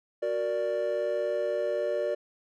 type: chord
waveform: triangle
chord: Gb augmented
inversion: none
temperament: equal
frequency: 370 / 466.2 / 587.3 Hz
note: Gb4 / Bb4 / D5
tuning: 0 / 0 / 0 cents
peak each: -32 / -30 / -26 dBFS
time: 0.22-2.15 s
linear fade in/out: 10 ms
effects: tanh soft clip ceiling -16 dBFS